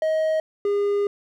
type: tone pair in turn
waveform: triangle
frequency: 631 / 406.3 Hz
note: D#5 / G#4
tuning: +24 / -38 cents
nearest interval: minor sixth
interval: 762 cents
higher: first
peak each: -17 dBFS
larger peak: neither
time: 0.02-0.4 / 0.65-1.07 s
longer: second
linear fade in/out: 2 ms
effects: none